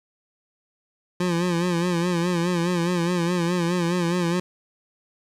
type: tone with vibrato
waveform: 25% pulse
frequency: 174.2 Hz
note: F3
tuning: 4 cents flat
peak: -17 dBFS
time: 1.2-4.4 s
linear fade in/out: 5 ms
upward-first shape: sine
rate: 4.8 Hz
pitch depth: 70 cents each way
effects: low-pass 9000 Hz 12 dB/octave + 9-bit

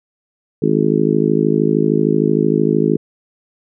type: harmonic tone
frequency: 53.1 Hz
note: G#1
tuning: 39 cents sharp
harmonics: 3 / 4 / 5 / 6 / 7 / 8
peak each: -19 / -19 / -19 / -19 / -19 / -19 dBFS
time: 0.62-2.97 s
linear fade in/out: 5 ms
effects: none

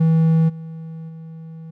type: tone with level steps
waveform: triangle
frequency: 161.9 Hz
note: E3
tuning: 31 cents flat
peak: -10 / -28 / -31 dBFS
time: 0-1.71 s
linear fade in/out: 10 ms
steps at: 0.48 / 1.08 s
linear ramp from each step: 20 ms
effects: none

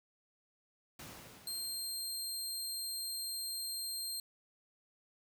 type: noise with exponential decay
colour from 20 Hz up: pink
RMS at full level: -47 dBFS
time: 0.99-2.7 s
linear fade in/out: 5 ms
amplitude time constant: 370 ms
type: tone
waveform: 20% pulse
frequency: 4186 Hz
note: C8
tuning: in tune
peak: -32 dBFS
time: 1.47-4.2 s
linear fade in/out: 2 ms
effects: high-pass 80 Hz 12 dB/octave

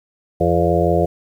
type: harmonic tone with a mistuned harmonic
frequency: 85.2 Hz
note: F2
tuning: 42 cents flat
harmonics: 1 / 2 / 4 / 5 / 6 / 7 / 8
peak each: -21 / -21 / -21 / -21 / -21 / -21 / -21 dBFS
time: 0.4-1.06 s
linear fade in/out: 10 ms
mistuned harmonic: 8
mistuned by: +44 cents
effects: 8-bit

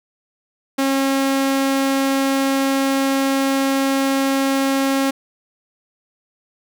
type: tone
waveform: sawtooth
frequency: 271.4 Hz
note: C#4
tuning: 36 cents flat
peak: -12 dBFS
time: 0.78-5.11 s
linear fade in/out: 10 ms
effects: none

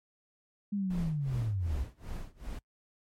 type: linear sweep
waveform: sine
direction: down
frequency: 207.7 to 61.4 Hz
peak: -29 dBFS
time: 0.72-1.84 s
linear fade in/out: 10 ms
type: noise with tremolo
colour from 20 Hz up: brown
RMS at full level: -38 dBFS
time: 0.9-2.59 s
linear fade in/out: 5 ms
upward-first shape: sine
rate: 2.6 Hz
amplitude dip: 95%
effects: noise-tail reverb RT60 0.1 s tail -25 dB re dry + MP3 64 kbps

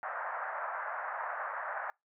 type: band-pass noise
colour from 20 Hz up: white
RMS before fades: -38 dBFS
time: 0.03-1.9 s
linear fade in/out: 0 ms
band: 590 to 1700 Hz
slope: 48 dB/octave
effects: noise-tail reverb RT60 0.2 s tail -26 dB re dry

